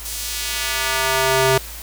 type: tone with high-pass filter sweep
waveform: square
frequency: 132.1 Hz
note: C3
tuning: 17 cents sharp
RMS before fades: -20 dBFS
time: 0.05-1.58 s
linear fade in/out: 5 ms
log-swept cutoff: 7100 to 300 Hz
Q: 0.71
effects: added 55 Hz sine -35 dBFS peak until 1.82 s + white hiss -35 dBFS RMS until 1.82 s